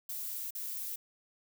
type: noise with dropouts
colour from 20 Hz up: violet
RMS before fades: -39 dBFS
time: 0.09-0.96 s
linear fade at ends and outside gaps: 5 ms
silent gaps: 0.507-0.55 s
effects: none